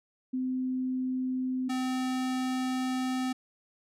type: tone pair in turn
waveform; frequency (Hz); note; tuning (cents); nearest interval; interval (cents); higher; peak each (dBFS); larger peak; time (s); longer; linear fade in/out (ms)
sine / square; 256.9 / 256.9; C4 / C4; -32 / -32; unison; 0; neither; -28 / -29; first; 0.33-1.69 / 1.69-3.33; second; 10
effects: low-pass 10000 Hz 12 dB/octave